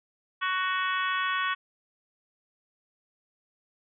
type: harmonic tone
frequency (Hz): 372.2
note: F#4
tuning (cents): +10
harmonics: 3 / 4 / 5 / 6 / 7 / 8 / 9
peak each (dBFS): -29 / -31 / -33 / -40 / -37 / -41 / -38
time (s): 0.41-1.55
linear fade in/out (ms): 20
effects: none